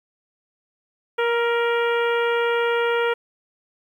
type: harmonic tone with a mistuned harmonic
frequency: 470.9 Hz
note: A#4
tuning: 18 cents sharp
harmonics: 1 / 2 / 3 / 4 / 5 / 6 / 7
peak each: -20 / -27 / -26 / -31 / -32 / -35 / -38 dBFS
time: 1.18-3.14 s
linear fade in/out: 10 ms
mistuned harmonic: 3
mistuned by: -24 cents
effects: 9-bit